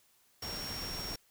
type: tone in noise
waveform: sine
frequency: 5540 Hz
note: F8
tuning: 15 cents flat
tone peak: -40 dBFS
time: 0.42-1.16 s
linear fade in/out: 5 ms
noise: pink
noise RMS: -42 dBFS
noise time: 0.42-1.16 s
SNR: -1 dB
effects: white hiss -68 dBFS RMS until 1.3 s